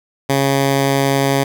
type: tone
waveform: 10% pulse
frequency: 137.6 Hz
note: C#3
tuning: 12 cents flat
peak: -5 dBFS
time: 0.29-1.44 s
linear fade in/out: 10 ms
effects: none